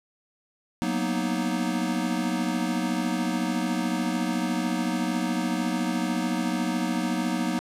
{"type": "chord", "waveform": "square", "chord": "B major seventh", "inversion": "second", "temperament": "equal", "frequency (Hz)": [185, 233.1, 246.9, 311.1], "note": ["F#3", "A#3", "B3", "D#4"], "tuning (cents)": [0, 0, 0, 0], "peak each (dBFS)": -31, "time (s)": [0.82, 7.59], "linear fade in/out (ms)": 0, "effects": ["low-pass 11000 Hz 12 dB/octave"]}